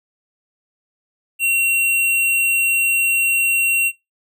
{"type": "tone", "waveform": "square", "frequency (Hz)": 2739, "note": "F7", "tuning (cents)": -34, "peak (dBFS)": -15, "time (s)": [1.39, 3.92], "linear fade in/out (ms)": 50, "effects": ["noise-tail reverb RT60 0.2 s tail -20 dB re dry"]}